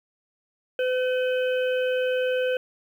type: harmonic tone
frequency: 508 Hz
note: B4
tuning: 49 cents sharp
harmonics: 1 / 3 / 5 / 6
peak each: -22 / -32 / -36 / -38 dBFS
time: 0.79-2.57 s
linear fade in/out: 2 ms
effects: 9-bit